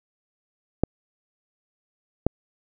clicks, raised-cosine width 2 ms, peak -5 dBFS, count 2, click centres 0.836 / 2.266 s, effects none

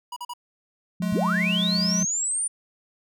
square tone bursts, 971 Hz, B5, 30 cents flat, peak -32 dBFS, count 3, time 0.12-0.336 s, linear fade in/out 5 ms, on 44 ms, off 42 ms
sine tone, 179.5 Hz, F3, 48 cents sharp, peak -24 dBFS, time 1-2.05 s, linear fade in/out 5 ms
square tone with pitch glide, 211.7 to 210.2 Hz, G#3 to G#3, +33 to +21 cents, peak -28 dBFS, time 1.02-2.03 s, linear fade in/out 2 ms, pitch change -12 cents, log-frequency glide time 1.48-1.74 s
sine linear sweep, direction up, 51 to 9350 Hz, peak -23 dBFS, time 1.12-2.48 s, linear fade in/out 10 ms
effects none

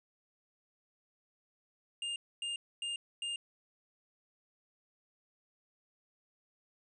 square tone bursts, 2814 Hz, F7, 12 cents sharp, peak -36 dBFS, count 4, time 2.02-3.36 s, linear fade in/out 2 ms, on 140 ms, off 260 ms, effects resampled to 24000 Hz

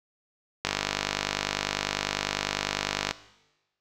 click train, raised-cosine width 0.2 ms, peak -7 dBFS, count 124, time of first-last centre 0.65-3.11 s, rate 50 Hz, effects noise-tail reverb RT60 1.0 s tail -17 dB re dry

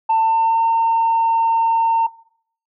sine tone with pitch glide, 894 to 910.7 Hz, A5 to A#5, +27 to -41 cents, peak -11 dBFS, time 0.09-2.07 s, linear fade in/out 10 ms, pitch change +32 cents, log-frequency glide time 0.21-0.64 s, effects noise-tail reverb RT60 0.6 s tail -21 dB re dry + tanh soft clip ceiling -10 dBFS

